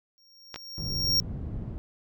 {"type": "tone with exponential growth", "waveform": "square", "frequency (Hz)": 5560, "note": "F8", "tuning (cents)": -9, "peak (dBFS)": -20, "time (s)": [0.18, 1.2], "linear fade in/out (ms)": 0, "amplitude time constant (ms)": 220}
{"type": "clicks", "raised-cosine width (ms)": 0.2, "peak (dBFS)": -18, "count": 2, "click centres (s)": [0.543, 0.56]}
{"type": "low-pass noise", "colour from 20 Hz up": "white", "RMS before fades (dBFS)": -35, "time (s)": [0.78, 1.78], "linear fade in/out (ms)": 0, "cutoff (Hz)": 140, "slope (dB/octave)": 12}
{"effects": []}